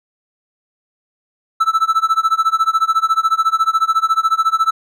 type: tone with tremolo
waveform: triangle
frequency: 1318.5 Hz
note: E6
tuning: in tune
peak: -7 dBFS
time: 1.6-4.71 s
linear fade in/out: 10 ms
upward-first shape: sine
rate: 14 Hz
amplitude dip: 95%
effects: none